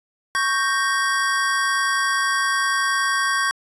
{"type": "chord", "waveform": "square", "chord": "G diminished", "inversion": "second", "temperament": "equal", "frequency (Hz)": [1108.7, 1568, 1864.7], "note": ["Db6", "G6", "Bb6"], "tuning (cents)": [0, 0, 0], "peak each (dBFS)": [-23, -23, -26], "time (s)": [0.35, 3.51], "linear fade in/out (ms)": 0, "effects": ["resampled to 24000 Hz"]}